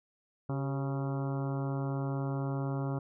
harmonic tone with a mistuned harmonic, 137.7 Hz, C#3, 11 cents flat, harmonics 1 / 2 / 3 / 4 / 5 / 6 / 7 / 8 / 9 / 10, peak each -32 / -38 / -42 / -44 / -46 / -48 / -49 / -50 / -51 / -52 dBFS, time 0.49-2.99 s, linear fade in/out 5 ms, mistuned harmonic 3, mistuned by -67 cents, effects none

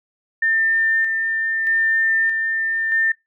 sine tone with tremolo, 1799 Hz, A6, 38 cents sharp, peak -15 dBFS, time 0.42-3.12 s, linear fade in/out 5 ms, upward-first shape square, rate 0.8 Hz, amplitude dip 35%, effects noise-tail reverb RT60 0.2 s tail -25 dB re dry

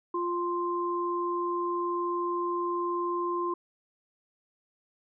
sine tone pair together, 349.2 / 1046.5 Hz, F4 / C6, 0 / 0 cents, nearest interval octave + perfect fifth, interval 1900 cents, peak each -30 / -30 dBFS, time 0.14-3.54 s, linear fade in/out 5 ms, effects none

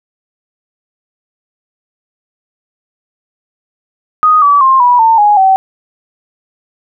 sine tone with pitch steps, 1244.5 / 1147.8 / 1058.7 / 976.4 / 900.6 / 830.6 / 766.1 Hz, D#6 / D6 / C6 / B5 / A5 / G#5 / G5, 0 / -40 / +20 / -20 / +40 / 0 / -40 cents, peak -4 dBFS, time 4.23-5.56 s, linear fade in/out 0 ms, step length 190 ms, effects none

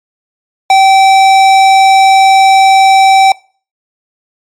sine tone with hard clipping, 773 Hz, G5, 24 cents flat, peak -4 dBFS, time 0.7-3.32 s, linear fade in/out 2 ms, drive 15 dB, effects noise-tail reverb RT60 0.4 s tail -23 dB re dry + MP3 96 kbps

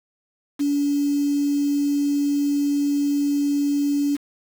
sine tone with quantisation, 286.3 Hz, D4, 44 cents flat, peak -18 dBFS, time 0.59-4.17 s, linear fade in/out 20 ms, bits 6, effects none

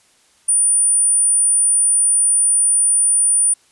sine tone, 9400 Hz, D9, 1 cent sharp, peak -11 dBFS, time 0.48-3.54 s, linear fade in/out 10 ms, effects white hiss -55 dBFS RMS until 3.71 s + resampled to 24000 Hz

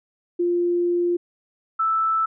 sine tone pair in turn, 349.2 / 1318.4 Hz, F4 / E6, 0 / 0 cents, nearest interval octave + major seventh, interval 2300 cents, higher second, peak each -18 dBFS, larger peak neither, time 0.39-1.17 / 1.79-2.26 s, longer first, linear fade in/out 10 ms, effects none

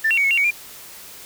sine tone with pitch steps, 1778 / 2736 / 2246 / 2193 / 2764 / 2248 / 2398 Hz, A6 / F7 / C#7 / C#7 / F7 / C#7 / D7, +18 / -36 / +22 / -19 / -19 / +24 / +36 cents, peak -14 dBFS, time 0.04-0.509 s, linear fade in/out 10 ms, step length 67 ms, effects tanh soft clip ceiling -10 dBFS + white hiss -40 dBFS RMS until 1.25 s

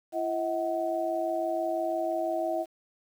sine tone cluster, 336.5 / 640 / 746 Hz, E4 / D#5 / F#5, +36 / +49 / +14 cents, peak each -33 / -29 / -33 dBFS, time 0.12-2.66 s, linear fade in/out 50 ms, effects 9-bit

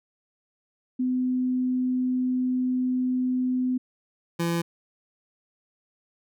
sine / 25% pulse tone pair in turn, 253.6 / 169.26 Hz, B3 / E3, +46 / +46 cents, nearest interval perfect fifth, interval 700 cents, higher first, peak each -22 / -20 dBFS, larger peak second, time 0.99-3.78 / 4.39-4.62 s, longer first, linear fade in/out 10 ms, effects none

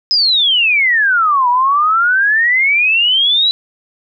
sine exponential two-way sweep, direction down then up, 5140 to 957 to 3989 Hz, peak -9 dBFS, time 0.11-3.51 s, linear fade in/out 0 ms, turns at 1.49 s, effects none

